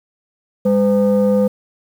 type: tone pair together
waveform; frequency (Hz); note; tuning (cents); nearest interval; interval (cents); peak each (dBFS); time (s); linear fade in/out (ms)
sine; 202.5 / 508; G#3 / B4; -43 / +49; octave + major third; 1592; -12; 0.65-1.48; 10
effects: tanh soft clip ceiling -8 dBFS + 7-bit